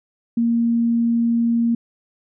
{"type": "tone", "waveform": "sine", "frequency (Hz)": 233.1, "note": "A#3", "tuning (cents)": 0, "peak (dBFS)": -15, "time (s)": [0.37, 1.75], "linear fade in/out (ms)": 5, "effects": []}